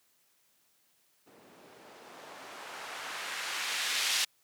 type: noise with low-pass filter sweep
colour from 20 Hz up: violet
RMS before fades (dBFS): -37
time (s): 1.26-4.25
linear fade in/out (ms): 10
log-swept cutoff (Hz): 280 to 3500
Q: 0.86
effects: white hiss -70 dBFS RMS until 4.43 s + high-pass 100 Hz 12 dB/octave